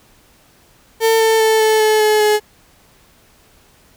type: tone with pitch steps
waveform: 35% pulse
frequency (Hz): 450 / 445.3 / 440.7 / 436.2 / 431.7 / 427.2 / 422.8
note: A4 / A4 / A4 / A4 / A4 / G#4 / G#4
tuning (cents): +39 / +21 / +3 / -15 / -33 / +49 / +31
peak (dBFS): -9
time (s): 1-2.4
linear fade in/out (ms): 50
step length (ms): 200
effects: pink hiss -51 dBFS RMS until 3.96 s